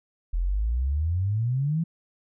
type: exponential sweep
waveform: sine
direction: up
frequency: 40.39 to 170 Hz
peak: -22 dBFS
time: 0.33-1.84 s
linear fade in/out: 10 ms
effects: none